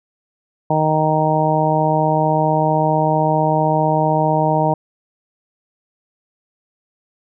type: harmonic tone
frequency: 155.56 Hz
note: D#3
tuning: in tune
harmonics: 1 / 2 / 3 / 4 / 5 / 6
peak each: -19 / -23 / -24 / -19 / -20 / -20 dBFS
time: 0.7-4.74 s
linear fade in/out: 5 ms
effects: none